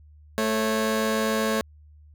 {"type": "tone pair together", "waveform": "20% pulse", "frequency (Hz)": [220, 547.4], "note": ["A3", "C#5"], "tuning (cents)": [0, -22], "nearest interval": "octave + major third", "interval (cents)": 1578, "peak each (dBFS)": [-19, -22], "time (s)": [0.38, 1.61], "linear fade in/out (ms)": 0, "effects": ["added 75 Hz sine -48 dBFS peak until 2.14 s"]}